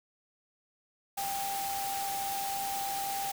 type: tone in noise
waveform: sine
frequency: 790 Hz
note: G5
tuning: 13 cents sharp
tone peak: -33 dBFS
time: 1.17-3.32 s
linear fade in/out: 10 ms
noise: white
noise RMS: -38 dBFS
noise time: 1.17-3.32 s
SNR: +2 dB
effects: none